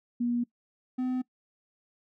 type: tone pair in turn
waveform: sine / triangle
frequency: 240 / 254.3 Hz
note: B3 / C4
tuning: -49 / -49 cents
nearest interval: minor second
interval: 100 cents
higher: second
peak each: -25 dBFS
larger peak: neither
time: 0.2-0.44 / 0.98-1.22 s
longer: neither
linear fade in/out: 10 ms
effects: noise-tail reverb RT60 0.1 s tail -21 dB re dry